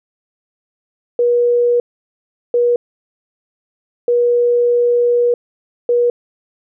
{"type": "tone bursts at uneven times", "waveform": "sine", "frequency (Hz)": 481.4, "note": "B4", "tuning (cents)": -44, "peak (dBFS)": -10, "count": 4, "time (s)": [[1.19, 1.8], [2.54, 2.76], [4.08, 5.34], [5.89, 6.1]], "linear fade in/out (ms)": 2, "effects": []}